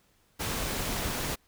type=noise; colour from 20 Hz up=pink; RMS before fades=-32 dBFS; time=0.39-1.36 s; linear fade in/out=20 ms; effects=pink hiss -67 dBFS RMS until 1.47 s